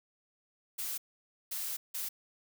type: noise bursts at uneven times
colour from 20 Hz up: blue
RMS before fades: -37 dBFS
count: 3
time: 0.78-0.98 / 1.51-1.77 / 1.94-2.09 s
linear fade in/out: 10 ms
effects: none